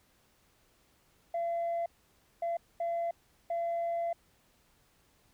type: tone bursts at uneven times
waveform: sine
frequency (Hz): 680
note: F5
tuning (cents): -46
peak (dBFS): -28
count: 4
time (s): 1.34-1.86 / 2.42-2.57 / 2.8-3.11 / 3.5-4.13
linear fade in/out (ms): 5
effects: tanh soft clip ceiling -28 dBFS + pink hiss -68 dBFS RMS until 5.33 s